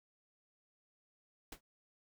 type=noise with exponential decay; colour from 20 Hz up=pink; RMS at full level=-42 dBFS; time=1.52-1.61 s; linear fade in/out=5 ms; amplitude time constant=18 ms; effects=none